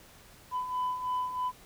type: beating tone pair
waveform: sine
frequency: 1000 / 1003.1 Hz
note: B5 / B5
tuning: +21 / +27 cents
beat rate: 3.1 Hz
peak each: -35 / -29 dBFS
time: 0.51-1.52 s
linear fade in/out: 50 ms
effects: tanh soft clip ceiling -26 dBFS + pink hiss -55 dBFS RMS until 1.65 s